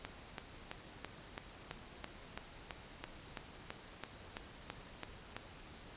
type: click train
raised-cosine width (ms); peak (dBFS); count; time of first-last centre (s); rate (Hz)
0.3; -25; 17; 0.05-5.366; 3.01
effects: pink hiss -54 dBFS RMS until 5.96 s + resampled to 8000 Hz